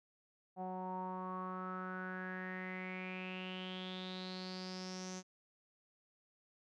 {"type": "tone with low-pass filter sweep", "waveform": "sawtooth", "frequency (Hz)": 185, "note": "F#3", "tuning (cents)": 0, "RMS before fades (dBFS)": -44, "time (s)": [0.56, 5.23], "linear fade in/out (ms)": 50, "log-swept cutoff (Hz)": [770, 6300], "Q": 8, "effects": []}